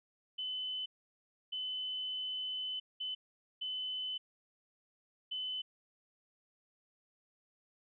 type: tone bursts at uneven times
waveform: sine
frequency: 3025 Hz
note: F#7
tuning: 38 cents sharp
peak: -36 dBFS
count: 5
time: 0.38-0.86 / 1.52-2.8 / 3-3.15 / 3.61-4.18 / 5.31-5.62 s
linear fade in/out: 10 ms
effects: none